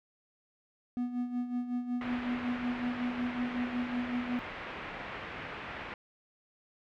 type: tone with tremolo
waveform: triangle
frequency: 245.3 Hz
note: B3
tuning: 12 cents flat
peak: -27 dBFS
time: 0.97-4.39 s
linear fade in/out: 0 ms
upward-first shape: sine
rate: 5.4 Hz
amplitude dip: 65%
type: low-pass noise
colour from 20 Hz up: white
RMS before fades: -42 dBFS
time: 2.01-5.94 s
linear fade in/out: 2 ms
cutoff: 2400 Hz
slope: 24 dB/octave
effects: none